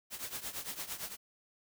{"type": "noise with tremolo", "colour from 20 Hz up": "white", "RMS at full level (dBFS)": -38, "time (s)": [0.1, 1.17], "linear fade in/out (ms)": 50, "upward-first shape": "triangle", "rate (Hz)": 8.8, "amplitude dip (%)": 85, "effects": []}